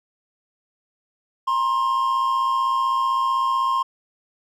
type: tone pair together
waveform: triangle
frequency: 946 / 1061.8 Hz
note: A#5 / C6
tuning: +25 / +25 cents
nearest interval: major second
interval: 200 cents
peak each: -25 / -17 dBFS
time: 1.47-3.83 s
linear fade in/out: 10 ms
effects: none